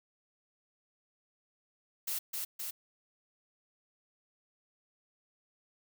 blue noise with echo, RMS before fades -35 dBFS, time 2.07-2.19 s, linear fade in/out 10 ms, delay 260 ms, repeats 2, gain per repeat -2 dB, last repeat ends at 2.71 s, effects none

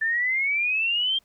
sine exponential sweep, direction up, 1760 to 3205 Hz, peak -21 dBFS, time 0.01-1.19 s, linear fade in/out 10 ms, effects pink hiss -65 dBFS RMS until 1.24 s

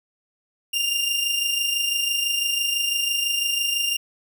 sawtooth tone pair together, 2794 / 2820 Hz, F7 / F7, 0 / +16 cents, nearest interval unison, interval 16 cents, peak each -19 / -24 dBFS, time 0.73-3.97 s, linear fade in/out 10 ms, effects none

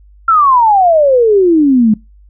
sine exponential sweep, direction down, 1373 to 207.7 Hz, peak -5 dBFS, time 0.28-1.94 s, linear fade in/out 5 ms, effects noise-tail reverb RT60 0.2 s tail -23 dB re dry + added 50 Hz sine -39 dBFS peak until 2.29 s

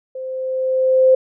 sine tone with level ramp, 520 Hz, C5, 11 cents flat, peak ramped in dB -26 to -7 dBFS, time 0.15-1.15 s, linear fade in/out 5 ms, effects none

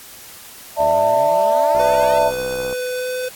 sine chord, D suspended second, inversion none, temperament equal with one note detuned, 587.3 / 659.3 / 896.9 Hz, D5 / E5 / A5, 0 / 0 / +33 cents, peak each -17 dBFS, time 0.76-2.32 s, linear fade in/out 50 ms
10% pulse exponential sweep, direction up, 68 to 698.5 Hz, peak -24 dBFS, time 0.79-2.19 s, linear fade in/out 5 ms
click train, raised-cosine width 1 ms, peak -17 dBFS, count 64, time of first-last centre 1.75-2.727 s, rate 64.5 Hz
square tone with pitch glide, 501 to 505.1 Hz, B4 to B4, +25 to +39 cents, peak -22 dBFS, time 1.79-3.29 s, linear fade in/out 10 ms, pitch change +14 cents, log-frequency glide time 2.9-3.13 s
effects white hiss -39 dBFS RMS until 3.35 s + AAC 64 kbps

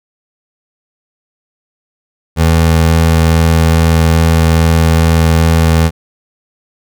25% pulse tone, 81.6 Hz, E2, 17 cents flat, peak -3 dBFS, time 2.36-5.91 s, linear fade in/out 50 ms, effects none

